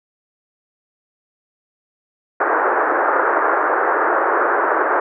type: band-pass noise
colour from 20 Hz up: white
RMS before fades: -17 dBFS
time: 2.4-5 s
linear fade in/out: 5 ms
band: 330 to 1600 Hz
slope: 48 dB/octave
effects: none